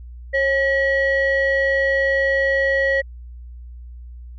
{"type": "tone pair together", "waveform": "sine", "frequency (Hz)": [543, 1918.9], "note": ["C#5", "A#6"], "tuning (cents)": [-36, 50], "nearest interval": "octave + minor seventh", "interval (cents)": 2186, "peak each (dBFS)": -17, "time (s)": [0.33, 3.02], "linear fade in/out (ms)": 20, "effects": ["tanh soft clip ceiling -11 dBFS", "added 60 Hz sine -34 dBFS peak until 4.38 s"]}